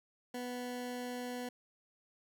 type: tone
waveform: 20% pulse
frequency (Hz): 246.9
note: B3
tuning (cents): 0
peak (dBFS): -34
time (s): 0.34-1.49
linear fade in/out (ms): 5
effects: none